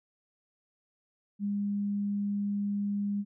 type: tone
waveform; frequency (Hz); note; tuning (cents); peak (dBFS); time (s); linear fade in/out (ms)
sine; 202.9; G#3; -40; -28; 1.39-3.25; 50
effects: none